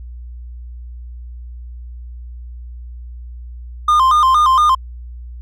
triangle tone with vibrato, 1128 Hz, C#6, 30 cents sharp, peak -7 dBFS, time 3.88-4.75 s, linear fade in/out 5 ms, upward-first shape square, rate 4.3 Hz, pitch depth 130 cents each way, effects added 60 Hz sine -29 dBFS peak until 5.41 s

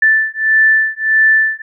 sine beating tone pair, 1760 / 1761.6 Hz, A6 / A6, 0 / +2 cents, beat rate 1.6 Hz, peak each -12 dBFS, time 0.02-1.62 s, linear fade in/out 5 ms, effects none

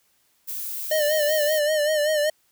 violet noise, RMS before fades -31 dBFS, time 0.47-1.6 s, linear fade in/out 20 ms
square tone with vibrato, 606 Hz, D#5, 46 cents flat, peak -20 dBFS, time 0.91-2.3 s, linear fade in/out 5 ms, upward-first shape sine, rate 5.2 Hz, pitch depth 61 cents each way
effects white hiss -65 dBFS RMS until 2.51 s

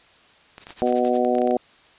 clicks, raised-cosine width 0.3 ms, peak -22 dBFS, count 12, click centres 0.581 / 0.669 / 0.706 / 0.874 / 0.925 / 1.05 / 1.249 / 1.352 / 1.384 / 1.418 / 1.474 / 1.51 s
white noise with tremolo, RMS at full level -38 dBFS, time 0.59-1.21 s, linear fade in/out 50 ms, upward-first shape sine, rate 11 Hz, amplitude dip 100%
harmonic tone, 123.47 Hz, B2, in tune, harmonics 2 / 3 / 4 / 5 / 6, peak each -24 / -24 / -24 / -24 / -24 dBFS, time 0.82-1.57 s, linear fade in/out 0 ms
effects white hiss -53 dBFS RMS until 1.98 s + resampled to 8000 Hz

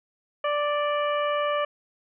harmonic tone, 587 Hz, D5, 1 cent flat, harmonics 1 / 2 / 3 / 4 / 5, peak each -25 / -27 / -35 / -37 / -37 dBFS, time 0.44-1.65 s, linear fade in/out 5 ms, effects none

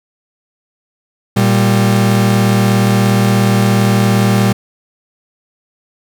40% pulse tone pair together, 116.54 / 196 Hz, A#2 / G3, 0 / 0 cents, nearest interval major sixth, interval 900 cents, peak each -11 dBFS, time 1.36-4.53 s, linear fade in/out 10 ms, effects none

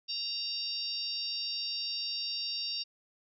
harmonic tone with a mistuned harmonic, 932.3 Hz, A#5, in tune, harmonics 3 / 4 / 5 / 6, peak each -42 / -41 / -36 / -38 dBFS, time 0.08-2.84 s, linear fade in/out 20 ms, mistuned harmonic 6, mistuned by -27 cents, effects none

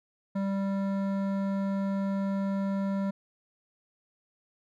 triangle tone with hard clipping, 196 Hz, G3, in tune, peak -29 dBFS, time 0.35-3.11 s, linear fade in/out 10 ms, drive 17 dB, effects none

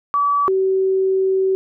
sine tone pair in turn, 1147 / 381.2 Hz, D6 / G4, -41 / -48 cents, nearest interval octave + perfect fifth, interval 1907 cents, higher first, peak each -14 dBFS, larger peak neither, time 0.14-0.48 / 0.48-1.55 s, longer second, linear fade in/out 0 ms, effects none

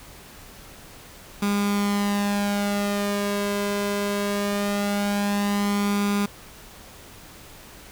sawtooth tone with flanger, 203.1 Hz, G#3, 38 cents flat, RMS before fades -24 dBFS, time 1.42-6.26 s, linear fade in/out 5 ms, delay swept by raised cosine 0.83 to 1.93 ms, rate 0.21 Hz, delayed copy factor +0.6, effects pink hiss -45 dBFS RMS until 7.91 s

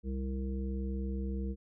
harmonic tone, 65.8 Hz, C2, 10 cents sharp, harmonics 1 / 3 / 5 / 7, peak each -34 / -38 / -45 / -46 dBFS, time 0.03-1.56 s, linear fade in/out 50 ms, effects none

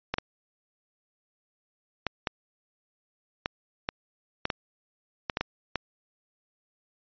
clicks, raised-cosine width 0.3 ms, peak -11 dBFS, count 12, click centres 0.14 / 0.184 / 2.067 / 2.272 / 3.459 / 3.889 / 4.454 / 4.502 / 5.298 / 5.371 / 5.41 / 5.757 s, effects resampled to 11025 Hz

